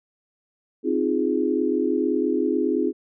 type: chord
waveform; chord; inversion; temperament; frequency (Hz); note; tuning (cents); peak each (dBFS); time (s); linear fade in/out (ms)
sine; F minor seventh; second; equal; 261.6 / 311.1 / 349.2 / 415.3; C4 / Eb4 / F4 / Ab4; 0 / 0 / 0 / 0; -25; 0.83-2.93; 50
effects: none